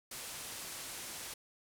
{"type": "low-pass noise", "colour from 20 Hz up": "white", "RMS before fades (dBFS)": -45, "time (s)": [0.11, 1.34], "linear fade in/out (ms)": 5, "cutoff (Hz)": 12000, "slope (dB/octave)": 24, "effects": []}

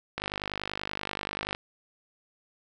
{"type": "click train", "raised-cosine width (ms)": 0.3, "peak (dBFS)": -15, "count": 70, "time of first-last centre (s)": [0.18, 1.549], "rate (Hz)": 50.4, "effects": []}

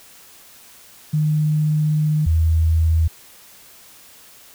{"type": "tone pair in turn", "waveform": "sine", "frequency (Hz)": [152.6, 80.84], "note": ["D#3", "E2"], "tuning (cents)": [-33, -33], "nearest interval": "major seventh", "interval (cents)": 1100, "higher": "first", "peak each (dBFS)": [-15, -13], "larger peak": "second", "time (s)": [[1.13, 2.26], [2.26, 3.08]], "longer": "first", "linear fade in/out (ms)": 10, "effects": ["white hiss -46 dBFS RMS until 4.54 s"]}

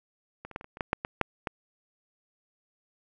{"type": "clicks", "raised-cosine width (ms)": 0.5, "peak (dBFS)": [-25, -30, -18, -28, -30, -28, -14, -9, -16, -8, -15], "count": 11, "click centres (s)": [0.45, 0.513, 0.561, 0.611, 0.644, 0.771, 0.808, 0.931, 1.049, 1.213, 1.472], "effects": []}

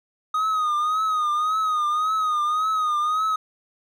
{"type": "tone with vibrato", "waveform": "triangle", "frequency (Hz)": 1244.5, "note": "D#6", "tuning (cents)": 0, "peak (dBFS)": -18, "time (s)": [0.34, 3.36], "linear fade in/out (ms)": 5, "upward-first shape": "triangle", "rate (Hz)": 1.8, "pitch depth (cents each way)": 79, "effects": []}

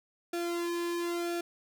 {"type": "tone with flanger", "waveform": "sawtooth", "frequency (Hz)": 344.2, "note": "F4", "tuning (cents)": -25, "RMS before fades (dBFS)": -33, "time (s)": [0.33, 1.41], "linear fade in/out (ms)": 5, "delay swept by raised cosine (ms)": [1, 1.53], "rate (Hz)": 0.98, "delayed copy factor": -0.95, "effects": []}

